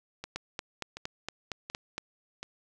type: two click trains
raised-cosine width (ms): 0.2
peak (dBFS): -21 / -17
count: 4 / 8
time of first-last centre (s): 0.24-2.43 / 0.36-1.98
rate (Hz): 1.37 / 4.32
effects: none